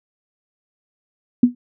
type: tone with exponential decay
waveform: sine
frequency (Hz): 244.6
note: B3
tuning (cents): -16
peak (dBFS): -4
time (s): 1.43-1.55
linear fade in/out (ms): 5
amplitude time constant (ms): 24
effects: none